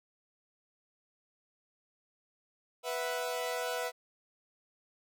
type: chord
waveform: sawtooth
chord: B suspended fourth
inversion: none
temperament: equal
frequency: 493.9 / 659.3 / 740 Hz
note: B4 / E5 / F#5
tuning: 0 / 0 / 0 cents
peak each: -32 / -34 / -37 dBFS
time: 2.83-3.92 s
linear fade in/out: 50 ms
effects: none